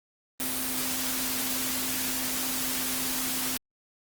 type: tone in noise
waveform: sine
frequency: 258.2 Hz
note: C4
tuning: 23 cents flat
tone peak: -37 dBFS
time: 0.4-3.57 s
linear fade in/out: 0 ms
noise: white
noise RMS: -30 dBFS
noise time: 0.4-3.57 s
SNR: -10 dB
effects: Opus 24 kbps